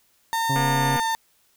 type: tone with pitch glide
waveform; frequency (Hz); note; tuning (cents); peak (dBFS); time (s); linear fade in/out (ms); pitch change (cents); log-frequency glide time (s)
35% pulse; 910 to 901.6; A#5 to A5; -42 to +42; -20; 0.33-1.15; 0; -16; 0.69-0.92
type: harmonic tone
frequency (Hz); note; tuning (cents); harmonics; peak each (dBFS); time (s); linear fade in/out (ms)
136.4; C#3; -28; 1 / 2 / 3 / 4 / 5 / 6 / 7 / 8; -24 / -30 / -39 / -38 / -41 / -46 / -46 / -48; 0.49-0.97; 10
type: click train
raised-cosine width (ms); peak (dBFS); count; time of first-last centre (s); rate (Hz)
0.5; -15; 106; 0.56-0.998; 240
effects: white hiss -63 dBFS RMS until 1.56 s